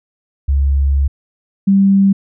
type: tone pair in turn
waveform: sine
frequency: 69.3 / 196.01 Hz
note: C#2 / G3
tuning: 0 / 0 cents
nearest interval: octave + tritone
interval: 1800 cents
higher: second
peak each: -10 / -7 dBFS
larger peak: second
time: 0.48-1.08 / 1.67-2.13 s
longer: first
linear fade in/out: 10 ms
effects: none